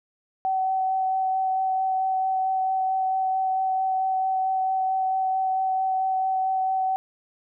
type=tone with vibrato; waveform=sine; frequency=759 Hz; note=F#5; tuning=44 cents sharp; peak=-21 dBFS; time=0.45-6.96 s; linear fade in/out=0 ms; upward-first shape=sine; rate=4.5 Hz; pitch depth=9 cents each way; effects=none